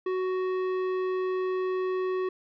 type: tone with tanh clipping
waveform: sine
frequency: 371.6 Hz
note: F#4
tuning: 7 cents sharp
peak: -28 dBFS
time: 0.06-2.29 s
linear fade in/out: 5 ms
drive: 13 dB
effects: none